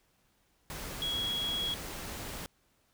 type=tone in noise; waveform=sine; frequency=3322 Hz; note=G#7; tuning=in tune; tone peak=-31 dBFS; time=1.02-1.74 s; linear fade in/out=0 ms; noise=pink; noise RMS=-41 dBFS; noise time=0.7-2.46 s; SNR=+7 dB; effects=pink hiss -71 dBFS RMS until 2.93 s